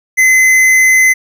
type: tone with tanh clipping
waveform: sine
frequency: 2044 Hz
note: C7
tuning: 41 cents flat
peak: -7 dBFS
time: 0.17-1.14 s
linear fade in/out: 20 ms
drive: 15 dB
effects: none